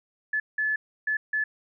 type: tone bursts at uneven times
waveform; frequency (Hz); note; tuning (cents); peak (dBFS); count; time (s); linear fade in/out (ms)
sine; 1726; A6; -34; -23; 4; 0.33-0.4 / 0.58-0.76 / 1.07-1.17 / 1.33-1.44; 5
effects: none